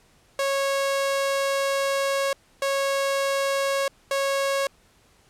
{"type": "tone bursts at uneven times", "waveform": "sawtooth", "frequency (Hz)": 550, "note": "C#5", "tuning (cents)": -14, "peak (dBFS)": -18, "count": 3, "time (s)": [[0.39, 2.33], [2.62, 3.88], [4.11, 4.67]], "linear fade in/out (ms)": 2, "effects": ["pink hiss -59 dBFS RMS until 5.29 s", "low-pass 11000 Hz 12 dB/octave"]}